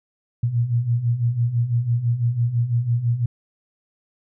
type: beating tone pair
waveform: sine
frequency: 115.1 / 121.1 Hz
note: A#2 / B2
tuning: -22 / -34 cents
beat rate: 6 Hz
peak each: -24 / -19 dBFS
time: 0.43-3.26 s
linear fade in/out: 5 ms
effects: none